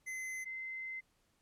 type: tone pair in turn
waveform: square / sine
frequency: 2050 / 2065 Hz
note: C7 / C7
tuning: -36 / -23 cents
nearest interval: unison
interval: 13 cents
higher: second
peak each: -40 / -40 dBFS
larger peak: neither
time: 0.06-0.45 / 0.45-1.01 s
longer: second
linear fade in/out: 20 ms
effects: pink hiss -75 dBFS RMS until 1.41 s + low-pass 12000 Hz 12 dB/octave